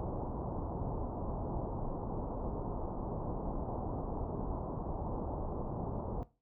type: low-pass noise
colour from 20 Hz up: pink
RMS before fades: -38 dBFS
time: 0-6.23 s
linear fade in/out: 0 ms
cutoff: 1000 Hz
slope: 48 dB/octave
effects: noise-tail reverb RT60 0.3 s tail -18 dB re dry